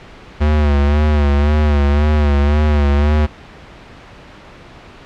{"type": "tone with vibrato", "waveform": "square", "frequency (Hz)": 73.42, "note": "D2", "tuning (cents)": 0, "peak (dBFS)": -11, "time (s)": [0.4, 3.27], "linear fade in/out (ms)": 20, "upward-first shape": "sine", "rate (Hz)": 1.9, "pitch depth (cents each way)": 60, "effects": ["pink hiss -38 dBFS RMS until 5.05 s", "low-pass 3000 Hz 12 dB/octave"]}